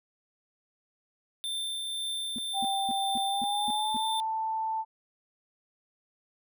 square tone with tremolo, 3567 Hz, A7, 23 cents sharp, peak -31 dBFS, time 1.44-4.2 s, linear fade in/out 0 ms, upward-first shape triangle, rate 1.9 Hz, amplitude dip 25%
sine tone bursts, 236.8 Hz, A#3, 27 cents sharp, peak -34 dBFS, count 7, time 2.36-3.968 s, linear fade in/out 0 ms, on 24 ms, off 240 ms
sine tone with pitch glide, 784 to 885.1 Hz, G5 to A5, 0 to +10 cents, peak -28 dBFS, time 2.53-4.85 s, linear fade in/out 50 ms, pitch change +210 cents, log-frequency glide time 3.26-4.06 s
effects none

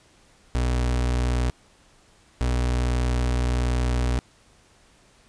35% pulse tone pair in turn, 61.3 / 61.3 Hz, B1 / B1, -12 / -12 cents, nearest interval unison, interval 0 cents, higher neither, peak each -19 dBFS, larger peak neither, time 0.55-1.5 / 2.41-4.19 s, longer second, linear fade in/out 0 ms, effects pink hiss -57 dBFS RMS until 5.28 s + resampled to 22050 Hz

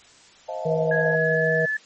sine chord, F dominant seventh, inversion second, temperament just, 523.8 / 628.6 / 698.5 / 873.1 Hz, C5 / Eb5 / F5 / A5, +2 / +18 / 0 / -14 cents, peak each -34 / -31 / -34 / -36 dBFS, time 0.48-1.16 s, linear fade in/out 10 ms
harmonic tone, 160 Hz, D#3, 49 cents sharp, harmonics 1 / 3 / 4, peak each -26 / -23 / -24 dBFS, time 0.65-1.66 s, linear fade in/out 10 ms
sine tone with pitch glide, 1661.2 to 1732.7 Hz, G#6 to A6, 0 to -27 cents, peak -22 dBFS, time 0.91-1.77 s, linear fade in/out 5 ms, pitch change +73 cents, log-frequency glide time 1.03-1.53 s
effects white hiss -51 dBFS RMS until 1.85 s + MP3 32 kbps

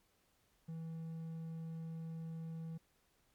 triangle tone, 162.9 Hz, E3, 20 cents flat, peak -40 dBFS, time 0.68-2.78 s, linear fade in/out 10 ms, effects pink hiss -75 dBFS RMS until 3.34 s + MP3 96 kbps

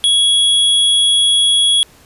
square tone, 3340 Hz, G#7, 9 cents sharp, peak -10 dBFS, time 0.04-1.83 s, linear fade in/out 0 ms, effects pink hiss -46 dBFS RMS until 2.05 s + resampled to 32000 Hz

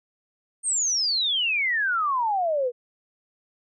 sine exponential sweep, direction down, 8870 to 471.2 Hz, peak -21 dBFS, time 0.63-2.72 s, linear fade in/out 50 ms, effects none

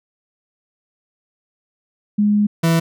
sine / 40% pulse tone pair in turn, 207.7 / 165.18 Hz, G#3 / E3, 0 / +4 cents, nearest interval major third, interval 396 cents, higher first, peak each -12 dBFS, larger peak neither, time 2.18-2.47 / 2.63-2.8 s, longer first, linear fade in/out 10 ms, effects none

